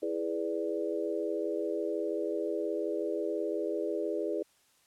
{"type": "chord", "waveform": "sine", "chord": "E dominant seventh", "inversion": "none", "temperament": "equal", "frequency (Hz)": [329.6, 415.3, 493.9, 587.3], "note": ["E4", "G#4", "B4", "D5"], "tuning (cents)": [0, 0, 0, 0], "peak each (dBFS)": [-35, -34, -37, -37], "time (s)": [0.02, 4.43], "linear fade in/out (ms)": 10, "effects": ["white hiss -67 dBFS RMS until 4.86 s", "low-pass 11000 Hz 12 dB/octave"]}